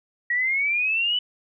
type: exponential sweep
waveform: sine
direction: up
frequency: 1904 to 3000 Hz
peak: -20 dBFS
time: 0.3-1.19 s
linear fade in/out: 5 ms
effects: none